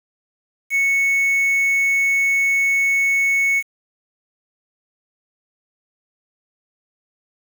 triangle tone with quantisation, 2210 Hz, C#7, 6 cents flat, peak -13 dBFS, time 0.7-3.63 s, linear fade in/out 50 ms, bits 6, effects none

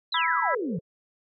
sine exponential sweep, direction down, 4186 to 153.5 Hz, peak -27 dBFS, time 0.12-0.79 s, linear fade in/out 5 ms
harmonic tone, 329.6 Hz, E4, in tune, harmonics 3 / 4 / 5 / 6, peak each -26 / -28 / -30 / -32 dBFS, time 0.14-0.55 s, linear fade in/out 5 ms
white band-pass noise, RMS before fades -38 dBFS, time 0.51-0.81 s, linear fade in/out 50 ms, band 400 to 510 Hz, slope 96 dB/octave
effects none

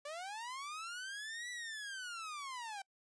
sawtooth linear two-way sweep, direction up then down, 566 to 1975.5 to 766 Hz, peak -39 dBFS, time 0.05-2.82 s, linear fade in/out 5 ms, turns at 1.5 s, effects noise-tail reverb RT60 0.1 s tail -26 dB re dry + resampled to 22050 Hz

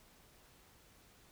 silence, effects pink hiss -64 dBFS RMS until 1.31 s

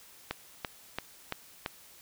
click train, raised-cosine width 0.3 ms, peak -16 dBFS, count 5, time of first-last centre 0.31-1.661 s, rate 2.96 Hz, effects white hiss -55 dBFS RMS until 2.01 s

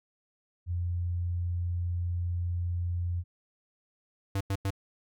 sine tone, 87.5 Hz, F2, 4 cents sharp, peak -28 dBFS, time 0.66-3.24 s, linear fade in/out 50 ms
square tone bursts, 97.9 Hz, G2, 2 cents flat, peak -28 dBFS, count 3, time 4.35-4.705 s, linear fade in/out 5 ms, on 57 ms, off 92 ms
effects none

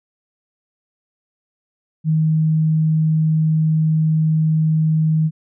sine tone, 157.5 Hz, D#3, 21 cents sharp, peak -13 dBFS, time 2.04-5.31 s, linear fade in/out 50 ms, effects none

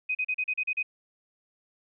sine tone bursts, 2507 Hz, D#7, 12 cents sharp, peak -25 dBFS, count 8, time 0.09-0.829 s, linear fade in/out 10 ms, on 60 ms, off 37 ms, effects none

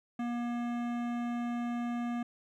sine tone with hard clipping, 238.9 Hz, A#3, 43 cents sharp, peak -34 dBFS, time 0.19-2.23 s, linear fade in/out 5 ms, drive 16 dB, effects none

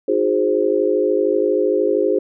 sine chord, Ab dominant seventh, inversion second, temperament equal with one note detuned, 311.1 / 362.4 / 415.3 / 523.3 Hz, Eb4 / Gb4 / Ab4 / C5, 0 / -36 / 0 / 0 cents, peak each -23 / -20 / -18 / -20 dBFS, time 0.08-2.19 s, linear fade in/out 5 ms, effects none

